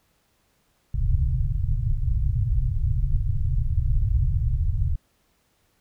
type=low-pass noise; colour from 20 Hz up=pink; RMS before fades=-22 dBFS; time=0.94-4.96 s; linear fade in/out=5 ms; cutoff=140 Hz; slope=96 dB/octave; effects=pink hiss -67 dBFS RMS until 5.8 s